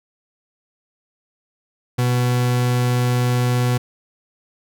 40% pulse tone, 123.47 Hz, B2, in tune, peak -15 dBFS, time 1.98-3.78 s, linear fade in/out 10 ms, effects none

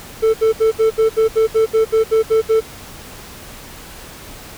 triangle tone bursts, 443.5 Hz, A4, 14 cents sharp, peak -8 dBFS, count 13, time 0.22-2.608 s, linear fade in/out 20 ms, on 120 ms, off 69 ms, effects pink hiss -36 dBFS RMS until 4.57 s

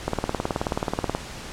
click train, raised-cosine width 1 ms, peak -9 dBFS, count 21, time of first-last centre 0.08-1.15 s, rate 18.7 Hz, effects pink hiss -37 dBFS RMS until 1.52 s + low-pass 8000 Hz 12 dB/octave

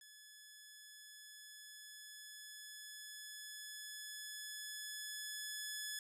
10% pulse tone with level ramp, 1712 Hz, A6, 48 cents flat, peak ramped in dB -49 to -33 dBFS, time 0.01-5.99 s, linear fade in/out 2 ms, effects none

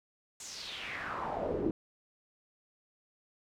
brown noise with band-pass filter sweep, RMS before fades -37 dBFS, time 0.4-1.71 s, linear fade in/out 2 ms, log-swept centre 7500 to 310 Hz, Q 3.8, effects none

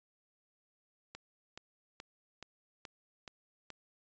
click train, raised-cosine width 0.2 ms, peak -28 dBFS, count 7, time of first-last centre 1.15-3.703 s, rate 2.35 Hz, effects resampled to 16000 Hz

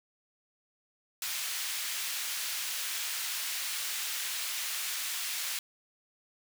pink high-pass noise, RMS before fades -35 dBFS, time 1.22-5.59 s, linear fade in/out 2 ms, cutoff 2200 Hz, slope 12 dB/octave, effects none

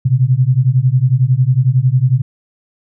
sine beating tone pair, 123 / 134 Hz, B2 / C3, -7 / +42 cents, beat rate 11 Hz, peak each -12 dBFS, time 0.05-2.22 s, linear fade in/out 10 ms, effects none

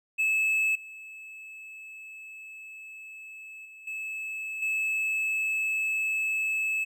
triangle tone with level steps, 2603 Hz, E7, 22 cents flat, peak -21 / -40 / -44 / -31 / -24 dBFS, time 0.18-6.85 s, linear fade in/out 20 ms, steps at 0.75 / 3.65 / 3.87 / 4.62 s, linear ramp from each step 5 ms, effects none

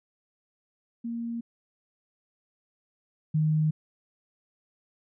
sine tone pair in turn, 233.1 / 154.95 Hz, A#3 / D#3, 0 / -7 cents, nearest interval perfect fifth, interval 707 cents, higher first, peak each -30 / -21 dBFS, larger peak second, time 1.04-1.41 / 3.34-3.71 s, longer neither, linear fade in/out 10 ms, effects none

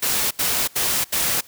white noise bursts, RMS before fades -21 dBFS, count 4, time 0.02-1.411 s, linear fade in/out 10 ms, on 290 ms, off 77 ms, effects white hiss -48 dBFS RMS until 1.47 s

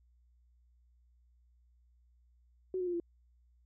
sine tone with pitch steps, 372.3 / 362.1 / 352.2 / 342.6 Hz, F#4 / F#4 / F4 / F4, +11 / -37 / +15 / -33 cents, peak -32 dBFS, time 2.74-3 s, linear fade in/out 2 ms, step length 65 ms, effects added 60 Hz sine -64 dBFS peak until 3.65 s

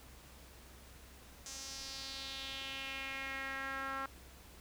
sawtooth tone with band-pass filter sweep, 269.8 Hz, C#4, 47 cents flat, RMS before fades -43 dBFS, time 1.46-4.06 s, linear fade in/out 2 ms, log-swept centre 6500 to 1300 Hz, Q 3, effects added 64 Hz sine -58 dBFS peak until 4.6 s + pink hiss -58 dBFS RMS until 4.6 s

